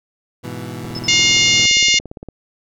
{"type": "chord", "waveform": "20% pulse", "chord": "E major", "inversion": "first", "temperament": "equal", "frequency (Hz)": [103.83, 123.47, 164.81], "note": ["G#2", "B2", "E3"], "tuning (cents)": [0, 0, 0], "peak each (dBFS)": [-27, -25, -27], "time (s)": [0.43, 1.67], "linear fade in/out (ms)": 20}
{"type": "click train", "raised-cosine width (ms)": 2, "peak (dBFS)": -18, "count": 26, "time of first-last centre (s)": [0.85, 2.287], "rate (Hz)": 17.4}
{"type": "tone bursts", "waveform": "sine", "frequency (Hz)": 5220, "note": "E8", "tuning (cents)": -18, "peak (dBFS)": -26, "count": 3, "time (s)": [0.95, 1.164], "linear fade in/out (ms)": 2, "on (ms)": 40, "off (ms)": 47}
{"type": "harmonic tone", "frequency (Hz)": 710, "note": "F5", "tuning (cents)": 28, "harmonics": [3, 4, 5, 6, 7, 8, 9, 10], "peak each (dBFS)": [-16, -16, -19, -21, -23, -21, -22, -26], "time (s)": [1.08, 1.99], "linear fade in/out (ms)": 5}
{"effects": []}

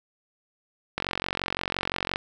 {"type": "click train", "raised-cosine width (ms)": 0.3, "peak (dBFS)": -10, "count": 55, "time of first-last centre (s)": [0.98, 2.159], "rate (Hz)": 45.8, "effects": []}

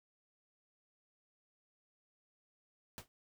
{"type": "noise with exponential decay", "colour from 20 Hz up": "pink", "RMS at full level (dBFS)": -43, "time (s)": [2.98, 3.08], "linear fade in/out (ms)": 0, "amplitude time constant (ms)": 21, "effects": []}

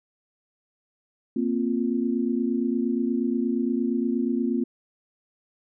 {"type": "chord", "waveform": "sine", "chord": "Bb suspended second", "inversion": "none", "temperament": "equal", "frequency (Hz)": [233.1, 261.6, 349.2], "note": ["Bb3", "C4", "F4"], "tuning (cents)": [0, 0, 0], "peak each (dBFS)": [-25, -26, -29], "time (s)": [1.36, 4.64], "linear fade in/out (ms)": 5, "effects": []}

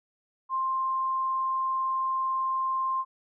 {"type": "tone", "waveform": "sine", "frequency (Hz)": 1053, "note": "C6", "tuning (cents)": 11, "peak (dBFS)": -25, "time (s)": [0.49, 3.05], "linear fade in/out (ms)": 50, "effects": []}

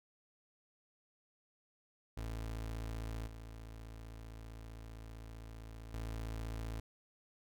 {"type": "tone with level steps", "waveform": "30% pulse", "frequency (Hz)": 55.4, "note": "A1", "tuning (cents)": 13, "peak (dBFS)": [-37, -45, -37], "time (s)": [2.17, 6.8], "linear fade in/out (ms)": 5, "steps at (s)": [3.27, 5.94], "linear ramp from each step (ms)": 2, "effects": []}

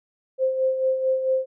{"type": "tone with tremolo", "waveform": "sine", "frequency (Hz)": 523.3, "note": "C5", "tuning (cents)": 0, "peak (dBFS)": -17, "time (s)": [0.38, 1.46], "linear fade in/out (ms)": 50, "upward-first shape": "sine", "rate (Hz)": 4.5, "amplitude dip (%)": 55, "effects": []}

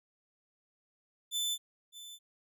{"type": "tone with echo", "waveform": "sawtooth", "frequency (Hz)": 3520, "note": "A7", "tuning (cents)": 0, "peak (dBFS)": -28, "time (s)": [1.31, 1.58], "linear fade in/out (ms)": 50, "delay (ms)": 610, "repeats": 1, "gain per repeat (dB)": -15, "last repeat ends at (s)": 2.19, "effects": []}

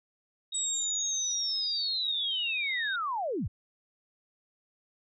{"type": "tone with pitch glide", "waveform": "sine", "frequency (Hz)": [3751, 3725], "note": ["A#7", "A#7"], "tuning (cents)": [10, -2], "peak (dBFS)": -35, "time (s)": [0.52, 2.96], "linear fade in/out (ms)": 5, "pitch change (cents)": -12, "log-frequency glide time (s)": [2.16, 2.81]}
{"type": "linear sweep", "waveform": "sine", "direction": "down", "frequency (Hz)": [7920, 49.51], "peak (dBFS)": -29, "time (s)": [0.54, 3.48], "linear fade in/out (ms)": 10}
{"effects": []}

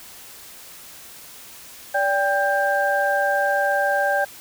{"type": "tone cluster", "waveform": "sine", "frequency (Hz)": [578, 792, 1585], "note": ["D5", "G5", "G6"], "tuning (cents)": [-28, 18, 19], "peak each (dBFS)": -22, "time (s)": [1.94, 4.25], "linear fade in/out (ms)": 10, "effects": ["white hiss -42 dBFS RMS until 4.4 s"]}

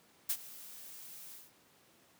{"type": "noise with ADSR envelope", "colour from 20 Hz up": "blue", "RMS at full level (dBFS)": -31, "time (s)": [0.29, 1.52], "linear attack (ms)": 10, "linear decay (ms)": 62, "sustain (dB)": -19, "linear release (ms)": 190, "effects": ["pink hiss -65 dBFS RMS until 2.19 s", "high-pass 150 Hz 12 dB/octave"]}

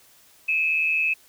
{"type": "tone pair together", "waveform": "sine", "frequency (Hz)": [2427, 2585], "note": ["D#7", "E7"], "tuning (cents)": [-44, -34], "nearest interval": "minor second", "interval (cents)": 110, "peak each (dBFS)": [-29, -20], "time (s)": [0.48, 1.14], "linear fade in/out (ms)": 10, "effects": ["white hiss -55 dBFS RMS until 1.28 s"]}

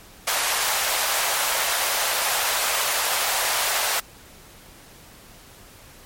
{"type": "high-pass noise", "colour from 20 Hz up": "pink", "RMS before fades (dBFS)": -23, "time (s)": [0.27, 4], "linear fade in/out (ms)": 5, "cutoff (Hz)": 610, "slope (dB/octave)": 24, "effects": ["pink hiss -47 dBFS RMS until 6.05 s", "MP3 64 kbps"]}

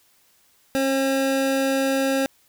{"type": "tone pair together", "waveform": "square", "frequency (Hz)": [270, 537.5], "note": ["C#4", "C5"], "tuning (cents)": [-45, 47], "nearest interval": "octave", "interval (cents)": 1192, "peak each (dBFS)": -23, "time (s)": [0.75, 2.26], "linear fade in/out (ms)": 0, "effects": ["white hiss -60 dBFS RMS until 2.48 s"]}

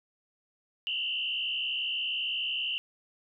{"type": "tone with frequency modulation", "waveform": "sine", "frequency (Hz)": 2900, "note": "F#7", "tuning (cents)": -35, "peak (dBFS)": -29, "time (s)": [0.87, 2.78], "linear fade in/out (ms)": 0, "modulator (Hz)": 66.3, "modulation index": 2.7, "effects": []}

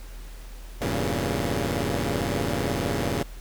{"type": "chord", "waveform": "10% pulse", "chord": "E diminished seventh", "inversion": "none", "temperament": "equal", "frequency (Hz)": [82.41, 98, 116.54, 138.59], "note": ["E2", "G2", "Bb2", "Db3"], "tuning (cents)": [0, 0, 0, 0], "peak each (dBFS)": -22, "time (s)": [0.81, 3.23], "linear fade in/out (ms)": 5, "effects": ["added 40 Hz sine -37 dBFS peak until 3.4 s", "pink hiss -49 dBFS RMS until 3.4 s"]}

